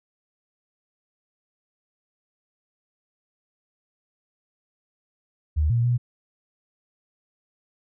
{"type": "tone with pitch steps", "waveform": "sine", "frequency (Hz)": [76.2, 117.9, 121.7], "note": ["D#2", "A#2", "B2"], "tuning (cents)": [-36, 20, -25], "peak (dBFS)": -18, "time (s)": [5.56, 5.98], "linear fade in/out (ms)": 20, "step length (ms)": 140, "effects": []}